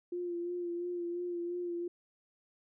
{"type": "tone with vibrato", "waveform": "sine", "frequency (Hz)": 349.2, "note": "F4", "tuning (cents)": 0, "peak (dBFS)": -34, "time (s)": [0.12, 1.88], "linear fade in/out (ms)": 5, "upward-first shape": "sine", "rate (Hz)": 2.9, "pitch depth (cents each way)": 28, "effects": []}